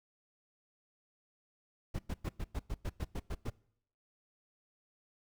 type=noise bursts; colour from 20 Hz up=brown; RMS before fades=-36 dBFS; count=11; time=1.94-3.501 s; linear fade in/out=10 ms; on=51 ms; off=100 ms; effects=noise-tail reverb RT60 0.7 s tail -23 dB re dry